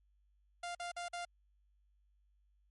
sawtooth tone bursts, 698.5 Hz, F5, in tune, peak -36 dBFS, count 4, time 0.63-1.251 s, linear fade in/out 5 ms, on 120 ms, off 47 ms, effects added 50 Hz sine -69 dBFS peak until 2.7 s + MP3 48 kbps

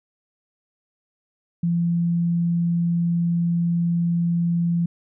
sine tone, 170.7 Hz, F3, 39 cents flat, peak -18 dBFS, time 1.63-4.86 s, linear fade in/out 5 ms, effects none

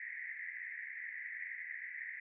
pink band-pass noise, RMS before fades -45 dBFS, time 0-2.2 s, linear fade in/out 5 ms, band 1800 to 2100 Hz, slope 96 dB/octave, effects none

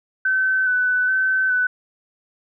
sine tone with vibrato, 1514 Hz, F#6, 39 cents sharp, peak -16 dBFS, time 0.25-1.67 s, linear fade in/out 5 ms, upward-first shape square, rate 1.2 Hz, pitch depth 19 cents each way, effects none

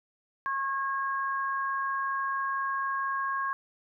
sine tone pair together, 1088.9 / 1635 Hz, C#6 / G#6, -31 / -28 cents, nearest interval perfect fifth, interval 703 cents, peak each -29 / -33 dBFS, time 0.46-3.53 s, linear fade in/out 0 ms, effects none

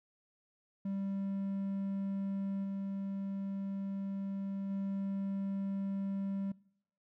triangle tone with level steps, 196 Hz, G3, in tune, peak -32 / -34 / -32 dBFS, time 0.85-6.52 s, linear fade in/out 5 ms, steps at 2.63 / 4.69 s, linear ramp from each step 20 ms, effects noise-tail reverb RT60 0.7 s tail -23 dB re dry

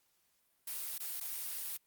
blue noise with dropouts, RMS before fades -40 dBFS, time 0.67-1.77 s, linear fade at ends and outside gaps 5 ms, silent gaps 0.981-1.001 / 1.201-1.208 s, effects white hiss -75 dBFS RMS until 1.86 s + Opus 48 kbps

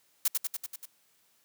blue noise with echo, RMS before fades -25 dBFS, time 0.25-0.28 s, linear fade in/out 5 ms, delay 96 ms, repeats 6, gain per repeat -3 dB, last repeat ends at 0.856 s, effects white hiss -68 dBFS RMS until 1.44 s + high-pass 100 Hz 12 dB/octave

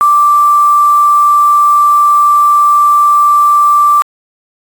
sine tone with quantisation, 1174 Hz, D6, 1 cent flat, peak -4 dBFS, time 0.01-4.02 s, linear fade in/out 0 ms, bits 4, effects AAC 64 kbps

